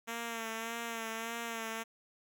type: tone with vibrato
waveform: 5% pulse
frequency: 228.4 Hz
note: A#3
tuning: 35 cents flat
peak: -26 dBFS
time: 0.07-1.84 s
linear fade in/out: 20 ms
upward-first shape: sine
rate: 1.7 Hz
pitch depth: 38 cents each way
effects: none